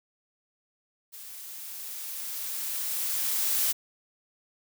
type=noise with level ramp; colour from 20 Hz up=blue; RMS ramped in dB=-44 to -25 dBFS; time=1.12-3.73 s; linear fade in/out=20 ms; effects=none